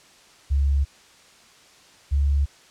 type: tone pair in turn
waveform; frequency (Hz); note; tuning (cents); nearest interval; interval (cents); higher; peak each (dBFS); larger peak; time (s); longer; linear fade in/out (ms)
sine; 69.7 / 70.59; C#2 / C#2; +10 / +32; unison; 22; second; -17; neither; 0.5-0.85 / 2.11-2.46; neither; 20
effects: white hiss -52 dBFS RMS until 2.7 s + low-pass 7000 Hz 12 dB/octave